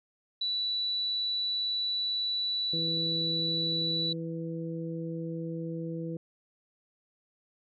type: tone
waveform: sine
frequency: 3951 Hz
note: B7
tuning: in tune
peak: -28 dBFS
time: 0.41-4.13 s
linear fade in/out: 5 ms
type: harmonic tone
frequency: 164.81 Hz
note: E3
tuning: in tune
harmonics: 1 / 2 / 3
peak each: -35 / -38 / -40 dBFS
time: 2.73-6.17 s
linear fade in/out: 2 ms
effects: none